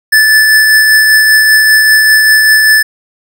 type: tone with tremolo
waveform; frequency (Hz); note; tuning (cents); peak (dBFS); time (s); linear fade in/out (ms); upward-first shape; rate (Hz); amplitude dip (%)
square; 1746; A6; -14; -3; 0.12-2.83; 10; triangle; 5.1; 30
effects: none